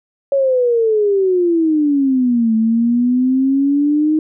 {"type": "exponential two-way sweep", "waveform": "sine", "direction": "down then up", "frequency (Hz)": [560, 220, 313.1], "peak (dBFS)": -11, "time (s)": [0.32, 4.19], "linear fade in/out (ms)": 2, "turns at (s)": 2.55, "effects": []}